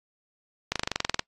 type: slowing click train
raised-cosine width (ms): 0.2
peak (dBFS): -8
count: 12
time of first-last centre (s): 0.72-1.194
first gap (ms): 37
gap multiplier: 1.03
effects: noise-tail reverb RT60 0.1 s tail -26 dB re dry + AAC 32 kbps

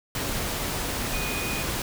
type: tone in noise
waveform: sine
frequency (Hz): 2477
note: D#7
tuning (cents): -8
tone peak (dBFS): -33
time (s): 1.13-1.63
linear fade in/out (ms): 2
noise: pink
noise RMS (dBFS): -29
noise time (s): 0.15-1.82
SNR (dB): -7
effects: none

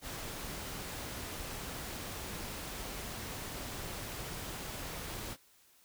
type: noise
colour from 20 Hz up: pink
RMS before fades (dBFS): -42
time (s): 0.01-5.37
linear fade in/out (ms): 50
effects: white hiss -65 dBFS RMS until 5.84 s

